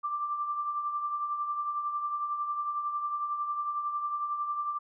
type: tone with tremolo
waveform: sine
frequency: 1179 Hz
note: D6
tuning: 6 cents sharp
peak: -27 dBFS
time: 0.03-4.79 s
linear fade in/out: 20 ms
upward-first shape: triangle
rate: 11 Hz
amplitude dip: 55%
effects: none